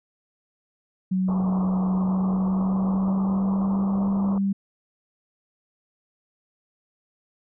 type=tone with pitch glide; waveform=sine; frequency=186.8 to 196.54 Hz; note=F#3 to G3; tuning=+17 to +5 cents; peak=-20 dBFS; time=1.11-4.53 s; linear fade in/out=10 ms; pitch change=+88 cents; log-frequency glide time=1.95-4.06 s
type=low-pass noise; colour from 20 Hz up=white; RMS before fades=-35 dBFS; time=1.28-4.38 s; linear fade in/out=2 ms; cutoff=1200 Hz; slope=96 dB/octave
effects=none